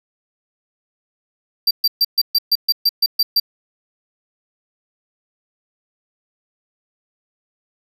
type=tone bursts; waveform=square; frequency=4699 Hz; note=D8; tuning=in tune; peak=-12 dBFS; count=11; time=1.67-3.399 s; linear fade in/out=5 ms; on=39 ms; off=130 ms; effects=none